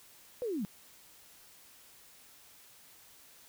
sine linear sweep, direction down, 514 to 174.61 Hz, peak -32 dBFS, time 0.42-0.65 s, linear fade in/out 0 ms, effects white hiss -58 dBFS RMS until 3.48 s

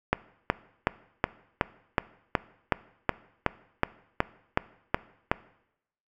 click train, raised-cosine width 0.5 ms, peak -6 dBFS, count 15, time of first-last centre 0.13-5.315 s, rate 2.7 Hz, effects noise-tail reverb RT60 0.8 s tail -19 dB re dry

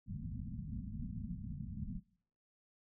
white low-pass noise, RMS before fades -43 dBFS, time 0.06-2.01 s, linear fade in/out 50 ms, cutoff 240 Hz, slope 96 dB/octave, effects noise-tail reverb RT60 0.6 s tail -23 dB re dry

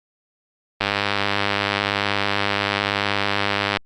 click train, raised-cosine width 0.3 ms, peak -3 dBFS, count 300, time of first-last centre 0.81-3.77 s, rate 101 Hz, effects Opus 24 kbps

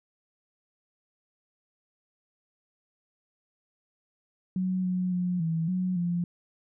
sine tone with pitch steps, 185.3 / 182.6 / 179.4 / 163.2 / 183.5 / 173.8 Hz, F#3 / F#3 / F3 / E3 / F#3 / F3, +3 / -23 / +47 / -17 / -14 / -8 cents, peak -25 dBFS, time 4.56-6.24 s, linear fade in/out 2 ms, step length 280 ms, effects none

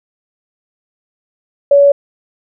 sine tone, 566 Hz, C#5, 36 cents sharp, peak -4 dBFS, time 1.71-1.92 s, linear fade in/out 5 ms, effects none

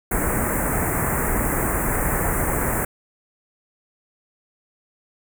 pink band-stop noise, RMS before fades -22 dBFS, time 0.11-2.85 s, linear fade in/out 5 ms, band 2100 to 7800 Hz, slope 48 dB/octave, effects none

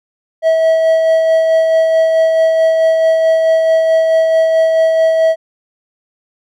triangle tone with tremolo, 647 Hz, E5, 32 cents flat, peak -5 dBFS, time 0.42-5.36 s, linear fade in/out 50 ms, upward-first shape sine, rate 4.6 Hz, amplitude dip 30%, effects none

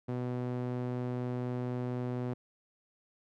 sawtooth tone with band-pass filter, 124.1 Hz, B2, 9 cents sharp, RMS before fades -35 dBFS, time 0.08-2.34 s, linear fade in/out 10 ms, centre 300 Hz, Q 0.67, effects none

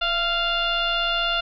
sine tone with frequency modulation, 2093 Hz, C7, in tune, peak -20 dBFS, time 0.01-1.41 s, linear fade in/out 10 ms, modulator 707 Hz, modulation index 2.2, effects none

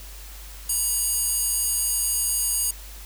square tone with high-pass filter, 956 Hz, A#5, 43 cents sharp, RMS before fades -24 dBFS, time 0.69-2.71 s, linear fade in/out 5 ms, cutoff 8700 Hz, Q 2.1, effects added 50 Hz sine -39 dBFS peak until 3.05 s + white hiss -44 dBFS RMS until 3.05 s

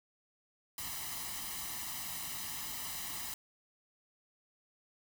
white noise with comb filter, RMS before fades -41 dBFS, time 0.78-3.34 s, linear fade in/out 2 ms, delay 1 ms, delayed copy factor +0.7, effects none

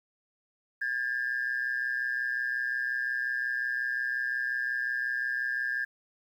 sine tone pair together, 1622 / 1747.6 Hz, G#6 / A6, -41 / -12 cents, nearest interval minor second, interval 129 cents, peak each -29 / -32 dBFS, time 0.81-5.85 s, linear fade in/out 10 ms, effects tanh soft clip ceiling -22 dBFS + 10-bit

